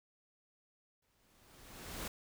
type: noise with exponential growth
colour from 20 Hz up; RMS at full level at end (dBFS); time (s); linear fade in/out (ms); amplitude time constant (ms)
pink; -40; 1.02-2.08; 5; 230
effects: none